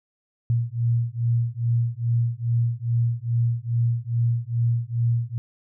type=beating tone pair; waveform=sine; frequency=116.54 / 118.94 Hz; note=A#2 / A#2; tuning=0 / +35 cents; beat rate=2.4 Hz; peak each=-23 dBFS; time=0.5-5.38 s; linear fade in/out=0 ms; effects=none